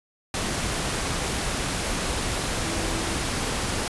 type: tone in noise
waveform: sine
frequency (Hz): 329.6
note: E4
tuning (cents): 0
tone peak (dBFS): -33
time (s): 2.64-3.15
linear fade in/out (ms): 2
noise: pink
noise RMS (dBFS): -27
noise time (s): 0.34-3.88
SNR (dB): -9
effects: resampled to 24000 Hz